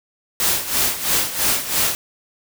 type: noise with tremolo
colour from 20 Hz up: white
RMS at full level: -17 dBFS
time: 0.4-1.95 s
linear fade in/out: 0 ms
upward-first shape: sine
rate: 3 Hz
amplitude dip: 75%
effects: none